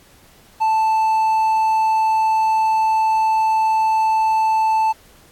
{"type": "tone", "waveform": "triangle", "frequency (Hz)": 880, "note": "A5", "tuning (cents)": 0, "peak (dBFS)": -12, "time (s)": [0.6, 4.93], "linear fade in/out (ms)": 20, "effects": ["pink hiss -50 dBFS RMS until 5.31 s", "AAC 64 kbps"]}